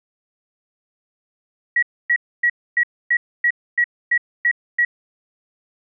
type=tone bursts; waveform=sine; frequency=1918 Hz; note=A#6; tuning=49 cents sharp; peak=-13 dBFS; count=10; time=1.76-4.85 s; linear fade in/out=5 ms; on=66 ms; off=270 ms; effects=none